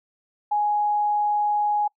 sine tone, 833 Hz, G#5, 5 cents sharp, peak -19 dBFS, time 0.51-1.88 s, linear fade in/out 10 ms, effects noise-tail reverb RT60 0.1 s tail -25 dB re dry

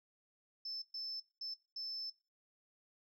sine tone bursts at uneven times, 5274 Hz, E8, in tune, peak -40 dBFS, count 4, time 0.65-0.82 / 0.94-1.2 / 1.41-1.54 / 1.76-2.1 s, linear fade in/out 5 ms, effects noise-tail reverb RT60 0.3 s tail -17 dB re dry + tanh soft clip ceiling -36 dBFS

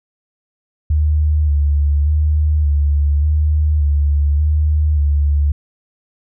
sine tone with vibrato, 74.2 Hz, D2, 18 cents sharp, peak -11 dBFS, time 0.9-5.52 s, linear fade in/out 5 ms, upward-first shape square, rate 0.86 Hz, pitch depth 39 cents each way, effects none

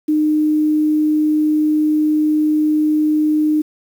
sine tone with quantisation, 305.5 Hz, D#4, 32 cents flat, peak -12 dBFS, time 0.08-3.62 s, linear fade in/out 10 ms, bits 7, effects none

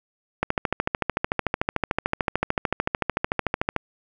click train, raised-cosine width 0.5 ms, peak -6 dBFS, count 46, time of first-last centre 0.43-3.763 s, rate 13.5 Hz, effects none

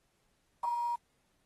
sine tone with quantisation, 950 Hz, A#5, 33 cents sharp, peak -30 dBFS, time 0.63-0.96 s, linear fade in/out 10 ms, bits 9, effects pink hiss -75 dBFS RMS until 1.45 s + AAC 32 kbps

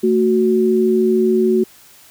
sine tone pair together, 223.4 / 370 Hz, A3 / F#4, +27 / 0 cents, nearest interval major sixth, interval 873 cents, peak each -16 / -13 dBFS, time 0.03-1.64 s, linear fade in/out 10 ms, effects white hiss -46 dBFS RMS until 2.1 s

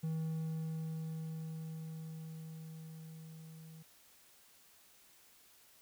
triangle tone with level ramp, 160 Hz, D#3, 49 cents sharp, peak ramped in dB -32 to -49 dBFS, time 0.03-3.83 s, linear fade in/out 10 ms, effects white hiss -64 dBFS RMS until 5.81 s

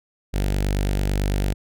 sawtooth tone with notch filter, 49 Hz, G1, in tune, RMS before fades -22 dBFS, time 0.33-1.54 s, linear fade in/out 20 ms, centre 1100 Hz, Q 1.6, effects none

